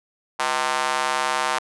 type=tone with high-pass filter; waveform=square; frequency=70 Hz; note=C#2; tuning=18 cents sharp; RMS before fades=-23 dBFS; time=0.39-1.59 s; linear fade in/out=10 ms; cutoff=940 Hz; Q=1.8; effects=resampled to 24000 Hz